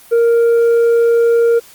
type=tone with tanh clipping; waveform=sine; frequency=466.2 Hz; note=A#4; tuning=in tune; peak=-9 dBFS; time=0.11-1.6 s; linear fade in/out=20 ms; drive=3 dB; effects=white hiss -42 dBFS RMS until 1.74 s + Opus 32 kbps